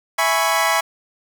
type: chord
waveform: 25% pulse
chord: C# minor seventh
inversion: first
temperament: equal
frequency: 659.3 / 830.6 / 987.8 / 1108.7 Hz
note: E5 / G#5 / B5 / C#6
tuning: 0 / 0 / 0 / 0 cents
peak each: -18 dBFS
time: 0.18-0.81 s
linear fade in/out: 10 ms
effects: 8-bit